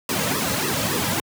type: noise with flanger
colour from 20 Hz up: pink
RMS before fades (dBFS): -23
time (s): 0.09-1.2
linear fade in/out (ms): 2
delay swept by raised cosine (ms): 1.3 to 2.8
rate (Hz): 3.5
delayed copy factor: -0.9
effects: high-pass 100 Hz 12 dB/octave